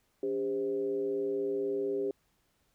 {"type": "tone with frequency modulation", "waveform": "sine", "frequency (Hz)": 401.1, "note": "G4", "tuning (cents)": 40, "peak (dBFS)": -29, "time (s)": [0.23, 2.11], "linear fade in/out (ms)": 2, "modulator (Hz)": 116, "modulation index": 0.67, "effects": ["pink hiss -73 dBFS RMS until 2.74 s"]}